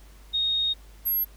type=tone pair in turn; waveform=sine; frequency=3724 / 12599 Hz; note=A#7 / G9; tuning=-2 / +8 cents; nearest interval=octave + major sixth; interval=2110 cents; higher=second; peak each=-22 dBFS; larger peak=neither; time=0.33-0.74 / 1.05-1.25 s; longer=first; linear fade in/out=20 ms; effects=added 50 Hz sine -47 dBFS peak until 1.36 s + pink hiss -56 dBFS RMS until 1.36 s